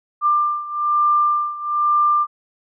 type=beating tone pair; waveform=sine; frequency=1190 / 1191.1 Hz; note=D6 / D6; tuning=+22 / +24 cents; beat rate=1.1 Hz; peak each=-17 / -20 dBFS; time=0.21-2.27 s; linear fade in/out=50 ms; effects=none